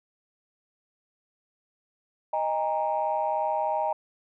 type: chord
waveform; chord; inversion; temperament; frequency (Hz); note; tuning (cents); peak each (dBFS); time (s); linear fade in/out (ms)
sine; D# suspended fourth; none; equal with one note detuned; 622.3 / 809.3 / 932.3; D#5 / G#5 / A#5; 0 / -45 / 0; -28; 2.33-3.93; 5
effects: tanh soft clip ceiling -16 dBFS